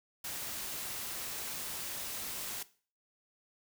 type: noise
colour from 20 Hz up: white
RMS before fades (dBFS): -40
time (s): 0.24-2.63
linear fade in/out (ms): 5
effects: noise-tail reverb RT60 0.4 s tail -17 dB re dry